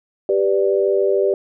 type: chord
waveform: sine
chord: G major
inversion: none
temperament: equal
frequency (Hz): 392 / 493.9 / 587.3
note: G4 / B4 / D5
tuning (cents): 0 / 0 / 0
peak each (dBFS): -16 / -21 / -20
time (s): 0.29-1.34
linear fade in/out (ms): 2
effects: none